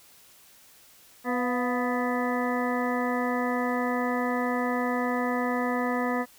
harmonic tone with a mistuned harmonic, 248.1 Hz, B3, 8 cents sharp, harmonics 1 / 2 / 3 / 4 / 5 / 7 / 8, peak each -28 / -31 / -33 / -34 / -35 / -36 / -37 dBFS, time 1.24-6.26 s, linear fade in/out 50 ms, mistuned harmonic 3, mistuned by -55 cents, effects white hiss -55 dBFS RMS until 6.38 s

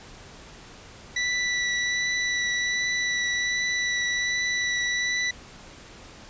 sawtooth tone with vibrato, 1966 Hz, B6, 8 cents flat, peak -20 dBFS, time 1.16-5.31 s, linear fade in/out 5 ms, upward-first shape triangle, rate 1.3 Hz, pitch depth 11 cents each way, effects pink hiss -46 dBFS RMS until 6.29 s + resampled to 16000 Hz

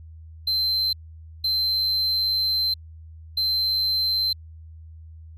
triangle tone bursts at uneven times, 4101 Hz, C8, 36 cents flat, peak -19 dBFS, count 3, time 0.47-0.93 / 1.44-2.74 / 3.37-4.33 s, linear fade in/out 5 ms, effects added 80 Hz sine -40 dBFS peak until 5.37 s

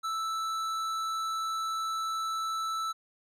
sine tone with tanh clipping, 1318.5 Hz, E6, in tune, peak -32 dBFS, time 0.03-2.93 s, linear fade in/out 20 ms, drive 14 dB, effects none

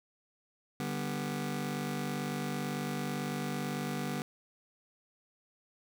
sawtooth chord, G major, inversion second, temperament just, 147 / 196 / 245 Hz, D3 / G3 / B3, +2 / 0 / -14 cents, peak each -34 dBFS, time 0.8-4.22 s, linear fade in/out 0 ms, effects none

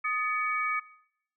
sine tone cluster, 1246 / 1745 / 2259 Hz, D#6 / A6 / C#7, +2 / -15 / +32 cents, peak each -30 / -38 / -30 dBFS, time 0.04-0.8 s, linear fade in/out 10 ms, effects noise-tail reverb RT60 0.7 s tail -19 dB re dry

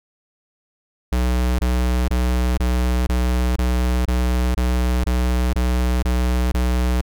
square tone bursts, 61.74 Hz, B1, in tune, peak -17 dBFS, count 12, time 1.12-7.013 s, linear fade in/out 5 ms, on 470 ms, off 23 ms, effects none

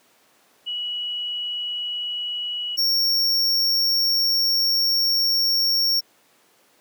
sine / square tone pair in turn, 2928 / 5507 Hz, F#7 / F8, -19 / -25 cents, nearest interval major seventh, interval 1094 cents, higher second, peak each -25 / -18 dBFS, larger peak second, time 0.66-2.77 / 2.77-6.01 s, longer second, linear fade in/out 20 ms, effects pink hiss -58 dBFS RMS until 6.8 s + high-pass 300 Hz 12 dB/octave

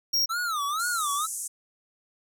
square tone, 5588 Hz, F8, in tune, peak -22 dBFS, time 0.13-0.26 s, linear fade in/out 10 ms
square tone with vibrato, 1282 Hz, E6, 49 cents flat, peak -27 dBFS, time 0.29-1.27 s, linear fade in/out 20 ms, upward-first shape sine, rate 2.1 Hz, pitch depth 220 cents each way
white band-pass noise, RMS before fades -34 dBFS, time 0.79-1.48 s, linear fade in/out 10 ms, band 6400 to 11000 Hz, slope 48 dB/octave
effects none

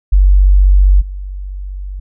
sine tone with level steps, 47.66 Hz, G1, 48 cents flat, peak -4 / -21 dBFS, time 0.12-2 s, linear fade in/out 10 ms, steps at 1 s, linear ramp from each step 20 ms, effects none

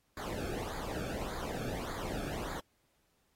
brown noise with flanger, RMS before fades -39 dBFS, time 0.17-2.6 s, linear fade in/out 2 ms, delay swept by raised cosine 0.35 to 1.03 ms, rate 1.7 Hz, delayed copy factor -0.8, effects pink hiss -75 dBFS RMS until 3.35 s + AAC 48 kbps

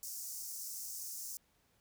pink high-pass noise, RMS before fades -44 dBFS, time 0.03-1.37 s, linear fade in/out 0 ms, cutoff 5400 Hz, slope 48 dB/octave, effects pink hiss -73 dBFS RMS until 1.8 s

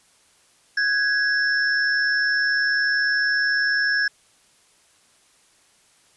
sine tone cluster, 1519 / 1659 / 5330 Hz, F#6 / G#6 / E8, +45 / -2 / +18 cents, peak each -27 / -19 / -28 dBFS, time 0.77-4.08 s, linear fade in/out 5 ms, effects white hiss -58 dBFS RMS until 6.16 s + resampled to 24000 Hz

